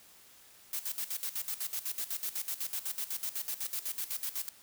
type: noise with tremolo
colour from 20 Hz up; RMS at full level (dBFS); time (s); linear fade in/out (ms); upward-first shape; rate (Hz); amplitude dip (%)
blue; -35; 0.73-4.49; 2; square; 8; 80
effects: white hiss -58 dBFS RMS until 4.62 s